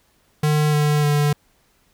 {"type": "tone with pitch steps", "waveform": "square", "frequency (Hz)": [150.9, 148.91, 146.94], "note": ["D3", "D3", "D3"], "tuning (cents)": [47, 24, 1], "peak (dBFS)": -16, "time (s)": [0.43, 1.33], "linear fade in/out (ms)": 5, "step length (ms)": 300, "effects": ["pink hiss -61 dBFS RMS until 1.93 s"]}